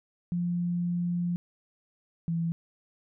sine tone pair in turn, 174.61 / 166.83 Hz, F3 / E3, 0 / +21 cents, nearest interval minor second, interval 79 cents, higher first, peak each -26 dBFS, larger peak neither, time 0.32-1.36 / 2.28-2.52 s, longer first, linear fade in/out 0 ms, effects none

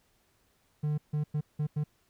triangle tone bursts at uneven times, 150 Hz, D3, 37 cents sharp, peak -25 dBFS, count 5, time 0.83-0.98 / 1.13-1.24 / 1.34-1.41 / 1.59-1.67 / 1.76-1.84 s, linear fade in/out 10 ms, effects pink hiss -70 dBFS RMS until 2.09 s

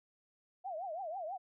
sine tone with vibrato, 698.5 Hz, F5, in tune, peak -38 dBFS, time 0.64-1.38 s, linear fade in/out 20 ms, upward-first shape triangle, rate 6.1 Hz, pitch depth 260 cents each way, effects none

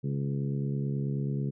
harmonic tone with a mistuned harmonic, 69.3 Hz, C#2, in tune, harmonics 2 / 3 / 4 / 5 / 6 / 7, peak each -29 / -35 / -42 / -43 / -42 / -51 dBFS, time 0.03-1.51 s, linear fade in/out 20 ms, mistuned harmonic 7, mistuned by +20 cents, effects none

